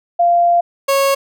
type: tone pair in turn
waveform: sine / 30% pulse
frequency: 693 / 550 Hz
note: F5 / C#5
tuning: -14 / -14 cents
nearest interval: major third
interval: 400 cents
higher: first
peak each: -9 dBFS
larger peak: neither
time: 0.19-0.61 / 0.88-1.15 s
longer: first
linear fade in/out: 10 ms
effects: none